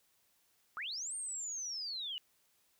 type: linear two-way sweep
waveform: sine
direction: up then down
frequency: 1136 to 8840 to 2850 Hz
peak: -38 dBFS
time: 0.77-2.18 s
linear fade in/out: 0 ms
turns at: 1.15 s
effects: white hiss -73 dBFS RMS until 2.79 s